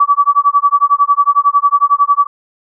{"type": "tone with tremolo", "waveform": "sine", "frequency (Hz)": 1147, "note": "D6", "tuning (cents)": -41, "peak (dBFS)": -4, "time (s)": [0, 2.27], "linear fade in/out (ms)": 5, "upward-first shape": "sine", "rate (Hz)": 11, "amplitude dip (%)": 100, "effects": []}